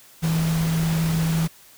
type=tone in noise; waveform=sine; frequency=162.5 Hz; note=E3; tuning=24 cents flat; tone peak=-19 dBFS; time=0.22-1.48 s; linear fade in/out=20 ms; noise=pink; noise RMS=-31 dBFS; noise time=0.22-1.48 s; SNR=+9 dB; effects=white hiss -50 dBFS RMS until 1.77 s